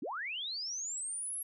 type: linear sweep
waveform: sine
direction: up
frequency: 204.6 to 11370 Hz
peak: -36 dBFS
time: 0.02-1.43 s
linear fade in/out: 5 ms
effects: none